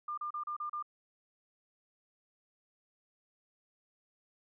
sine tone bursts, 1200 Hz, D6, 37 cents sharp, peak -35 dBFS, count 6, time 0.08-0.826 s, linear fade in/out 5 ms, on 96 ms, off 34 ms, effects none

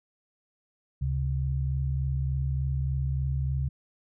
sine tone pair together, 71.11 / 134.5 Hz, C#2 / C3, +45 / +48 cents, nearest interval major seventh, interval 1103 cents, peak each -28 dBFS, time 1.01-3.69 s, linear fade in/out 10 ms, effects none

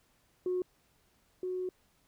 sine tone pair in turn, 364.1 / 367.3 Hz, F#4 / F#4, -28 / -13 cents, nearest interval unison, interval 15 cents, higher second, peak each -28 / -32 dBFS, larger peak first, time 0.46-0.62 / 1.43-1.69 s, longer second, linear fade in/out 2 ms, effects tanh soft clip ceiling -25 dBFS + pink hiss -70 dBFS RMS until 2.07 s

